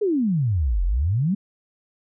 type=exponential two-way sweep; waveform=sine; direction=down then up; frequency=440 to 41.2 to 210.3 Hz; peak=-18 dBFS; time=0.01-1.35 s; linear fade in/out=10 ms; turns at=0.84 s; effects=none